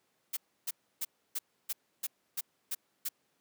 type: noise bursts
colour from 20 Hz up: blue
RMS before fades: -34 dBFS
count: 9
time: 0.33-3.09 s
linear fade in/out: 10 ms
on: 40 ms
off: 300 ms
effects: pink hiss -75 dBFS RMS until 3.4 s + high-pass 200 Hz 12 dB/octave